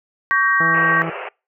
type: chord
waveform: sine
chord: G diminished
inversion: second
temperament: just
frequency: 1128.9 / 1568 / 1881.6 Hz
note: Db6 / G6 / Bb6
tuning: +31 / 0 / +16 cents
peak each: -18 dBFS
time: 0.31-1.02 s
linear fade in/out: 0 ms
type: harmonic tone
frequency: 164.81 Hz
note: E3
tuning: in tune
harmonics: 1 / 2 / 3 / 4 / 5 / 7 / 8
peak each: -26 / -29 / -31 / -32 / -33 / -34 / -35 dBFS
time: 0.6-1.1 s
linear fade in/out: 5 ms
type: band-pass noise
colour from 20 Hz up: pink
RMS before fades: -30 dBFS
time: 0.74-1.29 s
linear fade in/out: 5 ms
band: 370 to 2800 Hz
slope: 96 dB/octave
effects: noise-tail reverb RT60 0.3 s tail -26 dB re dry